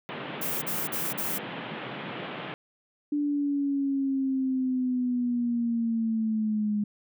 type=band-pass noise; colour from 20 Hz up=pink; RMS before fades=-37 dBFS; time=0.09-2.54 s; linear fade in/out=0 ms; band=130 to 3400 Hz; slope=48 dB/octave
type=noise bursts; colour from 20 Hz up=violet; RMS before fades=-31 dBFS; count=4; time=0.41-1.385 s; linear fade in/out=10 ms; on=210 ms; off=45 ms
type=linear sweep; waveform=sine; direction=down; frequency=293.7 to 206.8 Hz; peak=-24 dBFS; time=3.12-6.84 s; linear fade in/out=5 ms
effects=none